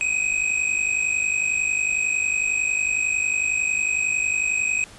square tone pair together, 2489 / 2540 Hz, D#7 / D#7, 0 / +35 cents, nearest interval unison, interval 35 cents, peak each -25 / -23 dBFS, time 0.01-4.84 s, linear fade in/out 0 ms, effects pink hiss -45 dBFS RMS until 4.98 s + resampled to 24000 Hz

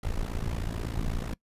brown noise with amplitude modulation, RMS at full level -27 dBFS, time 0.03-1.34 s, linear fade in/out 5 ms, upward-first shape sine, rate 56.3 Hz, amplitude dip 90%, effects noise-tail reverb RT60 0.1 s tail -22 dB re dry + resampled to 32000 Hz

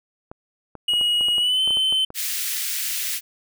clicks, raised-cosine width 1 ms, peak -22 dBFS, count 12, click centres 0.315 / 0.753 / 0.936 / 1.012 / 1.21 / 1.285 / 1.382 / 1.676 / 1.707 / 1.771 / 1.925 / 2.104 s
triangle tone with pitch glide, 2898 to 3070 Hz, F#7 to G7, -37 to -37 cents, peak -16 dBFS, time 0.88-2.05 s, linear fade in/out 5 ms, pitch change +100 cents, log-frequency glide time 1.38-1.61 s
white high-pass noise, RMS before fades -26 dBFS, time 2.14-3.21 s, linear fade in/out 50 ms, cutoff 1800 Hz, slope 24 dB/octave
effects none

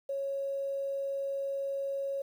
sine tone with quantisation, 551 Hz, C#5, 11 cents flat, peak -31 dBFS, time 0.09-2.22 s, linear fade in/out 5 ms, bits 10, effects none

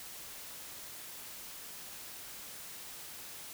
silence, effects white hiss -47 dBFS RMS until 3.53 s

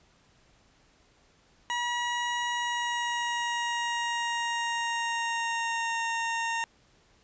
20% pulse tone with pitch glide, 962 to 919.6 Hz, B5 to A#5, -46 to -24 cents, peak -23 dBFS, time 1.7-6.64 s, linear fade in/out 0 ms, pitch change -78 cents, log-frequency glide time 2.51-6.02 s, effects pink hiss -63 dBFS RMS until 7.23 s + resampled to 16000 Hz

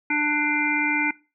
harmonic tone, 297.1 Hz, D4, 20 cents sharp, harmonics 1 / 3 / 5 / 7 / 8, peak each -26 / -29 / -28 / -25 / -26 dBFS, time 0.1-1.11 s, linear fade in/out 5 ms, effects noise-tail reverb RT60 0.3 s tail -21 dB re dry

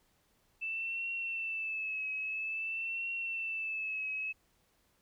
sine tone with vibrato, 2642 Hz, E7, 3 cents sharp, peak -34 dBFS, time 0.61-4.33 s, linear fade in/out 20 ms, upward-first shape triangle, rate 0.5 Hz, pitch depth 61 cents each way, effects pink hiss -72 dBFS RMS until 5.01 s

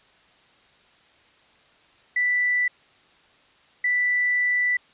sine tone pair in turn, 1975.5 / 1975.5 Hz, B6 / B6, 0 / 0 cents, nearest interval unison, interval 0 cents, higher neither, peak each -19 dBFS, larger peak neither, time 2.16-2.68 / 3.84-4.77 s, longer second, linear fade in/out 5 ms, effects white hiss -57 dBFS RMS until 4.93 s + resampled to 8000 Hz

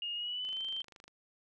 sine tone with pitch glide, 2850 to 3126 Hz, F7 to G7, +34 to -6 cents, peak -35 dBFS, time 0.02-0.82 s, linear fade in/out 2 ms, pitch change +160 cents, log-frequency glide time 0.14-0.65 s
click train, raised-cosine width 0.2 ms, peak -36 dBFS, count 17, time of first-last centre 0.45-1.08 s, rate 25.4 Hz
effects none

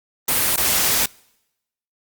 white noise with dropouts, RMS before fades -18 dBFS, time 0.28-1.06 s, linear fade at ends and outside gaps 5 ms, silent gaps 0.562-0.576 s, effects noise-tail reverb RT60 0.9 s tail -26 dB re dry + Opus 32 kbps

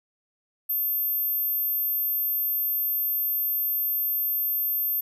sine tone, 13370 Hz, G#9, 10 cents sharp, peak -23 dBFS, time 0.69-5.01 s, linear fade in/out 10 ms, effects none

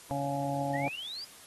harmonic tone, 140 Hz, C#3, 18 cents sharp, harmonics 1 / 2 / 4 / 5 / 6, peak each -36 / -36 / -36 / -36 / -36 dBFS, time 0.11-0.88 s, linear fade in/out 0 ms
sine exponential sweep, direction up, 1800 to 4982 Hz, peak -37 dBFS, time 0.73-1.25 s, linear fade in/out 10 ms
effects white hiss -52 dBFS RMS until 1.46 s + AAC 32 kbps

